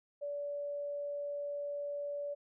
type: tone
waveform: sine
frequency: 576 Hz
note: D5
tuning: 34 cents flat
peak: -36 dBFS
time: 0.21-2.35 s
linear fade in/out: 20 ms
effects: none